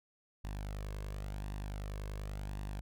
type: tone with flanger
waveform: sawtooth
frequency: 50.4 Hz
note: G1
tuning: 49 cents sharp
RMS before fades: -41 dBFS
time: 0.44-2.81 s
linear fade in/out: 5 ms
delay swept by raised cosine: 1.1 to 1.88 ms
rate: 0.92 Hz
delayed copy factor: +0.5
effects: none